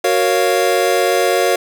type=chord; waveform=square; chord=Gb major seventh; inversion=none; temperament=equal; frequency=370 / 466.2 / 554.4 / 698.5 Hz; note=Gb4 / Bb4 / Db5 / F5; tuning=0 / 0 / 0 / 0 cents; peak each=-19 dBFS; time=0.04-1.56 s; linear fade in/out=5 ms; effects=none